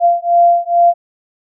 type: beating tone pair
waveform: sine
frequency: 690 / 692.3 Hz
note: F5 / F5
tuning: -21 / -15 cents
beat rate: 2.3 Hz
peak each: -11 dBFS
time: 0-0.94 s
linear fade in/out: 50 ms
effects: none